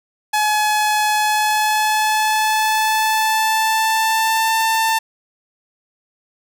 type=tone with pitch glide; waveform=sawtooth; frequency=849 to 892.8 Hz; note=G#5 to A5; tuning=+38 to +25 cents; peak=-11 dBFS; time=0.33-4.99 s; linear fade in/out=10 ms; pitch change=+87 cents; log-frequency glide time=1.16-4.57 s; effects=none